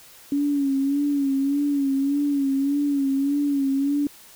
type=tone with vibrato; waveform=sine; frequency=279.9 Hz; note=C#4; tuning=17 cents sharp; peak=-19 dBFS; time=0.32-4.07 s; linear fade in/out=2 ms; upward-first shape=sine; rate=1.7 Hz; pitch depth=57 cents each way; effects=white hiss -48 dBFS RMS until 4.35 s